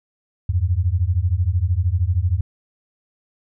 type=beating tone pair; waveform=sine; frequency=82.9 / 95.9 Hz; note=E2 / G2; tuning=+10 / -37 cents; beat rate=13 Hz; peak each=-19 / -19 dBFS; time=0.49-2.41 s; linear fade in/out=5 ms; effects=none